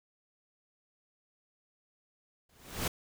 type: noise with exponential growth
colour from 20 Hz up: pink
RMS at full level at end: -29 dBFS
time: 2.49-2.88 s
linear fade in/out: 5 ms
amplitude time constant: 83 ms
effects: none